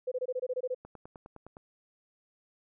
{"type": "tone bursts", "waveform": "sine", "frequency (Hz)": 506, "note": "B4", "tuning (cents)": 42, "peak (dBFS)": -29, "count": 10, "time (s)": [0.07, 0.747], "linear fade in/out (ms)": 10, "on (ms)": 47, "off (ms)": 23}
{"type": "click train", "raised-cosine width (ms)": 1, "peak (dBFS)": -33, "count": 8, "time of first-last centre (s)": [0.85, 1.569], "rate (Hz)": 9.74}
{"effects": []}